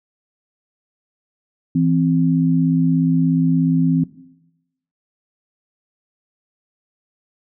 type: tone pair together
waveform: sine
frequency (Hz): 164.92 / 261.8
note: E3 / C4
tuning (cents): +1 / +1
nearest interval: minor sixth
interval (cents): 800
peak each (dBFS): -16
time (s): 1.75-4.04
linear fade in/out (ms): 5
effects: noise-tail reverb RT60 0.9 s tail -17 dB re dry